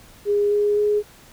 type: tone with pitch steps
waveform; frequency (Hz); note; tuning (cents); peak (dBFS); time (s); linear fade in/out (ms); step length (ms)
sine; 410 / 413.6 / 417.2; G#4 / G#4 / G#4; -22 / -7 / +8; -16; 0.25-1.03; 50; 260
effects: pink hiss -48 dBFS RMS until 1.32 s